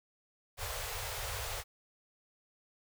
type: band-stop noise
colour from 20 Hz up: pink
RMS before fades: -39 dBFS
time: 0.57-1.64 s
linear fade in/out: 50 ms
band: 120 to 450 Hz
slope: 48 dB/octave
effects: none

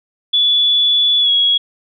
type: tone with pitch glide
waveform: sine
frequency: 3437 to 3328 Hz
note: A7 to G#7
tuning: -41 to +3 cents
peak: -10 dBFS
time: 0.33-1.58 s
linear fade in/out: 10 ms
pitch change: -56 cents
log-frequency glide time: 1.2-1.3 s
effects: none

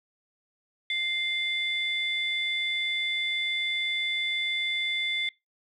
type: tone pair together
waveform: sine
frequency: 2093 / 3493 Hz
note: C7 / A7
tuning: 0 / -13 cents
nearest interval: major sixth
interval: 887 cents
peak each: -28 dBFS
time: 0.9-5.29 s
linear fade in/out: 2 ms
effects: noise-tail reverb RT60 0.2 s tail -22 dB re dry + tanh soft clip ceiling -19 dBFS

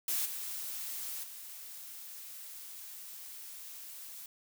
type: noise with level steps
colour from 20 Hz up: blue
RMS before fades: -33 / -40 / -47 dBFS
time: 0.08-4.26 s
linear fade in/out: 2 ms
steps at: 0.25 / 1.23 s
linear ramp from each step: 10 ms
effects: none

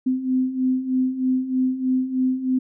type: beating tone pair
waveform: sine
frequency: 255.5 / 258.7 Hz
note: C4 / C4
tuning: -41 / -19 cents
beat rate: 3.2 Hz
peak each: -25 / -20 dBFS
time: 0.06-2.59 s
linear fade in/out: 10 ms
effects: none

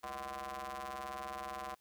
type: ring-modulated tone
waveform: sawtooth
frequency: 135.3 Hz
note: C#3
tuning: 42 cents flat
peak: -34 dBFS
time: 0.03-1.75 s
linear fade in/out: 10 ms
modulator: 889 Hz
effects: white hiss -73 dBFS RMS until 1.8 s

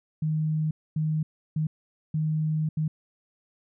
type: tone bursts at uneven times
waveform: sine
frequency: 155.56 Hz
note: D#3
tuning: in tune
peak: -23 dBFS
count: 5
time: 0.22-0.71 / 0.96-1.23 / 1.56-1.67 / 2.14-2.69 / 2.77-2.88 s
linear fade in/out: 5 ms
effects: none

